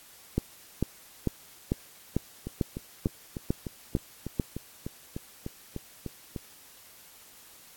two click trains, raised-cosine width 3 ms, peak -12 / -21 dBFS, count 10 / 14, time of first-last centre 0.38-4.398 / 2.47-6.362 s, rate 2.24 / 3.34 Hz, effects white hiss -53 dBFS RMS until 7.76 s + AAC 64 kbps

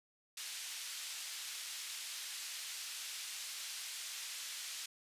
pink band-pass noise, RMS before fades -45 dBFS, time 0.37-4.86 s, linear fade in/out 5 ms, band 2900 to 10000 Hz, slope 12 dB/octave, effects resampled to 32000 Hz

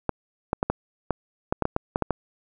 clicks, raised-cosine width 1 ms, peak -8 dBFS, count 12, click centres 0.093 / 0.531 / 0.629 / 0.7 / 1.107 / 1.525 / 1.623 / 1.654 / 1.764 / 1.959 / 2.023 / 2.107 s, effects none

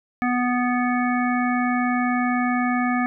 harmonic tone, 246.9 Hz, B3, in tune, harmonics 1 / 3 / 5 / 7 / 9, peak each -21 / -26 / -28 / -29 / -31 dBFS, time 0.22-3.06 s, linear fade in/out 0 ms, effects none

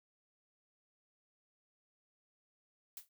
blue noise with exponential decay, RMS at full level -43 dBFS, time 2.97-3.09 s, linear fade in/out 1 ms, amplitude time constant 24 ms, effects none

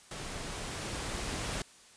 pink noise with level ramp, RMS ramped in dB -41 to -35 dBFS, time 0.11-1.62 s, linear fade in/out 2 ms, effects white hiss -57 dBFS RMS until 1.96 s + resampled to 22050 Hz

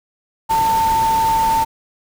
sine tone in noise, 896 Hz, A5, 31 cents sharp, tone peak -13 dBFS, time 0.49-1.65 s, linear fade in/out 20 ms, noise pink, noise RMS -27 dBFS, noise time 0.49-1.65 s, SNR +11 dB, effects none

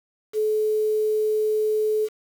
sine tone with quantisation, 430 Hz, A4, 40 cents flat, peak -19 dBFS, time 0.33-2.09 s, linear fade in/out 50 ms, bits 7, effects none

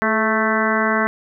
harmonic tone with a mistuned harmonic, 220 Hz, A3, in tune, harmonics 1 / 2 / 3 / 4 / 5 / 6 / 7 / 8 / 9, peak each -22 / -25 / -24 / -28 / -23 / -26 / -23 / -26 / -26 dBFS, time 0.02-1.07 s, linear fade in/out 0 ms, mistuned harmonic 2, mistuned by -42 cents, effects none

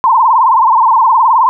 sine tone with vibrato, 971 Hz, B5, 30 cents flat, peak -5 dBFS, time 0.04-1.49 s, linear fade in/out 0 ms, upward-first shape sine, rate 19 Hz, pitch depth 170 cents each way, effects none

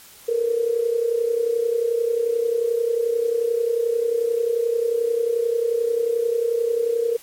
sine tone with amplitude modulation, 466.2 Hz, A#4, in tune, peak -15 dBFS, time 0.28-7.17 s, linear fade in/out 10 ms, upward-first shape sine, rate 31.3 Hz, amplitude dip 70%, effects white hiss -46 dBFS RMS until 7.22 s + MP3 64 kbps

